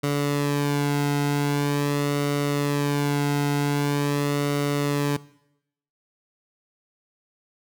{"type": "tone with flanger", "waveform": "sawtooth", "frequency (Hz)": 143.9, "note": "D3", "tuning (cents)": -35, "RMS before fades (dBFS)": -23, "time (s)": [0.03, 5.17], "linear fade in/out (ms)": 10, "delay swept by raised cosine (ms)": [1.2, 1.73], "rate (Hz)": 0.44, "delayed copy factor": -0.65, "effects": ["noise-tail reverb RT60 0.8 s tail -20 dB re dry"]}